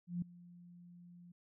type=tone with ADSR envelope; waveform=sine; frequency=175.1 Hz; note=F3; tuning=5 cents sharp; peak=-33 dBFS; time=0.07-1.32 s; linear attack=150 ms; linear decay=4 ms; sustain=-21 dB; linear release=6 ms; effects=none